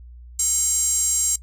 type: tone with high-pass filter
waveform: square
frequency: 437.7 Hz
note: A4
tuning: 9 cents flat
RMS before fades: -21 dBFS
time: 0.39-1.36 s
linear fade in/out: 5 ms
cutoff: 7400 Hz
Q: 7.6
effects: noise-tail reverb RT60 0.1 s tail -19 dB re dry + added 60 Hz sine -39 dBFS peak until 1.42 s